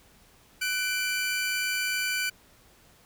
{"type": "tone pair together", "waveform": "sawtooth", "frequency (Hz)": [1498.7, 2349], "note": ["F#6", "D7"], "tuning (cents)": [22, 0], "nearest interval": "minor sixth", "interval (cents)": 778, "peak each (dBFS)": -26, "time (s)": [0.61, 2.3], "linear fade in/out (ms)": 10, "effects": ["pink hiss -58 dBFS RMS until 3.05 s"]}